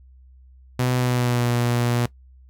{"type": "tone with pitch glide", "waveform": "sawtooth", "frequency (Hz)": [125.6, 120.41], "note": ["B2", "B2"], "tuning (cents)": [30, -43], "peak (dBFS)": -15, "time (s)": [0.79, 2.06], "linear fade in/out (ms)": 5, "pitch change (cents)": -73, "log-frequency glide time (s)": [0.96, 1.48], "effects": ["noise-tail reverb RT60 0.1 s tail -19 dB re dry", "added 64 Hz sine -46 dBFS peak until 2.49 s"]}